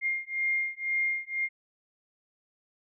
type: beating tone pair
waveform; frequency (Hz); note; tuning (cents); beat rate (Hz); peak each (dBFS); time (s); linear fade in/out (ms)
sine; 2119 / 2121; C7 / C7; +21 / +23; 2; -30; 0.01-1.49; 50
effects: none